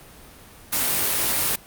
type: noise with comb filter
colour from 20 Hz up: white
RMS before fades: -22 dBFS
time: 0.72-1.56 s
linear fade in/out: 10 ms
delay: 20 ms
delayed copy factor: +0.9
effects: pink hiss -46 dBFS RMS until 1.66 s + Opus 32 kbps